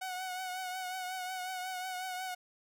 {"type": "tone with vibrato", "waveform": "sawtooth", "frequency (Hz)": 740, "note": "F#5", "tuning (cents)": 0, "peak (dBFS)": -33, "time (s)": [0.01, 2.35], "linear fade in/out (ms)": 10, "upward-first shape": "triangle", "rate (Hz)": 5.5, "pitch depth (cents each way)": 41, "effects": []}